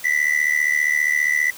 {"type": "tone with amplitude modulation", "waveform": "triangle", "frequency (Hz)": 1983, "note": "B6", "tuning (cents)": 7, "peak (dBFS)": -11, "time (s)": [0.04, 1.51], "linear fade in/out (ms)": 10, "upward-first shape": "sine", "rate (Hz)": 75, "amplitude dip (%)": 85, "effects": ["white hiss -39 dBFS RMS until 1.57 s", "high-pass 80 Hz 12 dB/octave"]}